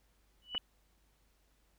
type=tone with exponential growth; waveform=sine; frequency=2960 Hz; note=F#7; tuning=in tune; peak=-29 dBFS; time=0.42-0.58 s; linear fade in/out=1 ms; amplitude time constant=33 ms
type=clicks; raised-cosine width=0.5 ms; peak=-28 dBFS; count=2; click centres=0.548 / 0.552 s
effects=added 50 Hz sine -70 dBFS peak until 1.78 s + pink hiss -74 dBFS RMS until 1.78 s